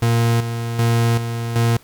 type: tone with tremolo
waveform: 40% pulse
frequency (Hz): 116.54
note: A#2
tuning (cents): 0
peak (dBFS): -13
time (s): 0.02-1.77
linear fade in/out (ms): 5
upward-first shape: square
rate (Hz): 1.3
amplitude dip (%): 60
effects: pink hiss -49 dBFS RMS until 1.83 s

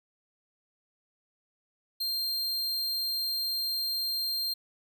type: tone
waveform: 45% pulse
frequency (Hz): 4186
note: C8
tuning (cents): 0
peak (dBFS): -28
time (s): 2-4.54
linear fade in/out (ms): 10
effects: none

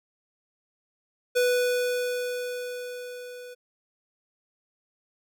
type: tone with level ramp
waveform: square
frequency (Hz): 493.9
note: B4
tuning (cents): 0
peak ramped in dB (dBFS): -20 to -41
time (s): 1.35-3.55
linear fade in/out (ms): 20
effects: none

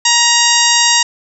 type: harmonic tone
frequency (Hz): 943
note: A#5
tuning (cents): +20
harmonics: 1 / 2 / 3 / 4 / 5 / 6 / 7 / 8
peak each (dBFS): -17 / -17 / -17 / -17 / -17 / -17 / -17 / -17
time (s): 0.05-1.03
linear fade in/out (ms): 5
effects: none

